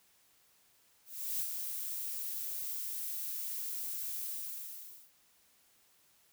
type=noise with ADSR envelope; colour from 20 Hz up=violet; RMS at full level=-34 dBFS; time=1.05-5.12 s; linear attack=350 ms; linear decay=69 ms; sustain=-5 dB; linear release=870 ms; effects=white hiss -68 dBFS RMS until 6.32 s